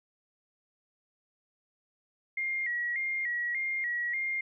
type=tone with vibrato; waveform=sine; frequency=2015 Hz; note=B6; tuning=34 cents sharp; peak=-29 dBFS; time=2.37-4.41 s; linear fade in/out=5 ms; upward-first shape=square; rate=1.7 Hz; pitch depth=86 cents each way; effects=none